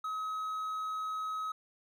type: tone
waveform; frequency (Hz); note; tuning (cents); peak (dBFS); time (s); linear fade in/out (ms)
triangle; 1275; D#6; +42; -32; 0.04-1.52; 5
effects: none